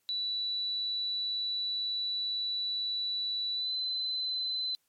sine tone with pitch glide, 3951 to 4039 Hz, B7 to B7, 0 to +38 cents, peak -30 dBFS, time 0.09-4.75 s, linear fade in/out 0 ms, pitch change +38 cents, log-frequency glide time 3.54-3.73 s, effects white hiss -75 dBFS RMS until 4.88 s + MP3 64 kbps

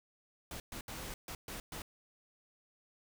pink noise bursts at uneven times, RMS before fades -44 dBFS, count 6, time 0.51-0.6 / 0.72-0.81 / 0.88-1.14 / 1.28-1.35 / 1.48-1.6 / 1.72-1.82 s, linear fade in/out 2 ms, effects none

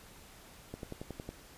click train, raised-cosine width 2 ms, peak -27 dBFS, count 7, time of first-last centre 0.74-1.29 s, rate 10.9 Hz, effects pink hiss -55 dBFS RMS until 1.57 s + resampled to 32000 Hz

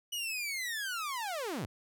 sawtooth linear sweep, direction down, 2960 to 77 Hz, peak -31 dBFS, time 0.12-1.66 s, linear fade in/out 10 ms, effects none

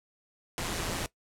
pink noise with amplitude modulation, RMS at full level -31 dBFS, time 0.58-1.06 s, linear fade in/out 0 ms, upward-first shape sine, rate 170 Hz, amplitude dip 50%, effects noise-tail reverb RT60 0.1 s tail -18 dB re dry + low-pass 11000 Hz 12 dB/octave

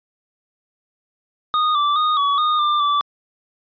square tone with pitch steps, 1235 / 1168 / 1235 / 1133 / 1229 / 1191 / 1161 Hz, D#6 / D6 / D#6 / C#6 / D#6 / D6 / D6, -13 / -10 / -13 / +37 / -22 / +24 / -20 cents, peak -16 dBFS, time 1.54-3.01 s, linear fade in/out 0 ms, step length 210 ms, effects resampled to 11025 Hz

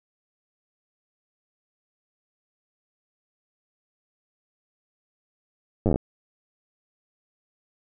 slowing click train, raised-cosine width 2 ms, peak -9 dBFS, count 9, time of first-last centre 5.86-5.959 s, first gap 9 ms, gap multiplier 1.09, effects none

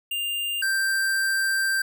square tone pair in turn, 2800 / 1571.4 Hz, F7 / G6, +4 / +4 cents, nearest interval minor seventh, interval 1000 cents, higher first, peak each -26 / -22 dBFS, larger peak second, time 0.11-0.62 / 0.62-1.82 s, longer second, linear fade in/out 5 ms, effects none

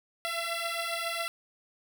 10% pulse beating tone pair, 671 / 678.3 Hz, E5 / E5, +31 / +49 cents, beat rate 7.3 Hz, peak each -26 / -25 dBFS, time 0.25-1.28 s, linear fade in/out 0 ms, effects none

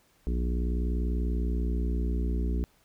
harmonic tone, 60.2 Hz, B1, 44 cents flat, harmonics 1 / 3 / 4 / 5 / 6 / 7, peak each -26 / -36 / -38 / -40 / -42 / -43 dBFS, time 0.27-2.64 s, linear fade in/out 0 ms, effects pink hiss -65 dBFS RMS until 2.84 s

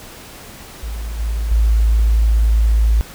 sine tone with level steps, 55 Hz, A1, in tune, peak -22 / -17 / -10 dBFS, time 0.83-3.01 s, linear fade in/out 0 ms, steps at 1.19 / 1.51 s, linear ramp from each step 5 ms, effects pink hiss -37 dBFS RMS until 3.14 s

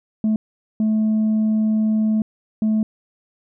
sine tone bursts at uneven times, 217 Hz, A3, 24 cents flat, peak -13 dBFS, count 3, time 0.24-0.36 / 0.8-2.22 / 2.62-2.83 s, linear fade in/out 2 ms, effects tanh soft clip ceiling -14 dBFS

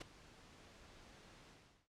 pink noise with ADSR envelope, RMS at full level -44 dBFS, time 0-1.88 s, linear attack 14 ms, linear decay 10 ms, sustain -17 dB, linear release 400 ms, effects low-pass 6000 Hz 12 dB/octave + AAC 64 kbps

